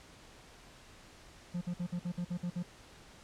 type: tone bursts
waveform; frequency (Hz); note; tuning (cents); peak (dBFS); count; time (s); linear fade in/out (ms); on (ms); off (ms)
triangle; 175.8; F3; +12; -31; 9; 1.54-2.63; 10; 74; 53
effects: pink hiss -56 dBFS RMS until 3.23 s + low-pass 8000 Hz 12 dB/octave